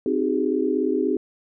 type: chord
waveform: sine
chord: Ab dominant seventh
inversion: first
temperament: equal with one note detuned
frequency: 261.6 / 311.1 / 378.4 / 415.3 Hz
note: C4 / Eb4 / Gb4 / Ab4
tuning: 0 / 0 / +39 / 0 cents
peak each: -25 dBFS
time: 0.06-1.17 s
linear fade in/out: 2 ms
effects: none